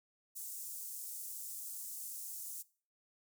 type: high-pass noise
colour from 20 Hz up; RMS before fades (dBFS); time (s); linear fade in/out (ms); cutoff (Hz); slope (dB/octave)
pink; -45; 0.35-2.63; 20; 7500; 24
effects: noise-tail reverb RT60 0.4 s tail -20 dB re dry